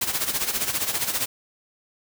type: noise with tremolo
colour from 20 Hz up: white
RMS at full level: -23 dBFS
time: 0.01-1.26 s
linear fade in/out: 5 ms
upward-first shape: sine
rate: 15 Hz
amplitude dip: 70%
effects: none